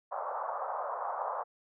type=band-pass noise; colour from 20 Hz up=white; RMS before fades=-36 dBFS; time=0.11-1.44 s; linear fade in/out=20 ms; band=540 to 1200 Hz; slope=48 dB/octave; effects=none